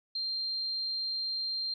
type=tone; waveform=sine; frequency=4176 Hz; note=C8; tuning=4 cents flat; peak=-31 dBFS; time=0.15-1.74 s; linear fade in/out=5 ms; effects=none